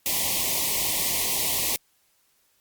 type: band-stop noise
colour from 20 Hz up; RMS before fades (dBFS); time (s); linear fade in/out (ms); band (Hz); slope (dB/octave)
white; -25; 0.06-1.76; 0; 1100 to 1900; 96
effects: white hiss -66 dBFS RMS until 2.6 s + Opus 48 kbps